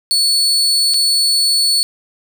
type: tone with dropouts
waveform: 35% pulse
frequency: 4423 Hz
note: C#8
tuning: 5 cents flat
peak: -10 dBFS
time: 0.11-1.83 s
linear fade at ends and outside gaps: 0 ms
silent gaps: 0.937-0.942 s
effects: none